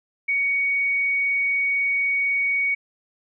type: tone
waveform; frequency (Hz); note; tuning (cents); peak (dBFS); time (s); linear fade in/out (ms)
sine; 2239; C#7; +17; -19; 0.28-2.75; 10
effects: none